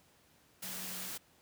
sine tone in noise, 185 Hz, F#3, in tune, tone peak -51 dBFS, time 0.63-1.09 s, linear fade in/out 10 ms, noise white, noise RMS -42 dBFS, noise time 0.62-1.18 s, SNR -12 dB, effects pink hiss -66 dBFS RMS until 1.41 s + high-pass 80 Hz 12 dB/octave

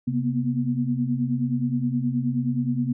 sine tone cluster, 133.2 / 237.5 / 247 Hz, C3 / A#3 / B3, +31 / +33 / 0 cents, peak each -26 dBFS, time 0.07-2.93 s, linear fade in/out 10 ms, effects none

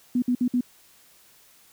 sine tone bursts, 246.9 Hz, B3, in tune, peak -19 dBFS, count 4, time 0.15-0.609 s, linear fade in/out 5 ms, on 72 ms, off 57 ms, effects white hiss -56 dBFS RMS until 1.72 s

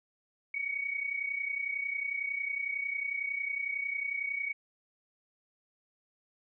sine tone pair together, 2217 / 2248 Hz, C#7 / C#7, 0 / +24 cents, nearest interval unison, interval 24 cents, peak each -37 / -33 dBFS, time 0.54-4.53 s, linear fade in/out 5 ms, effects none

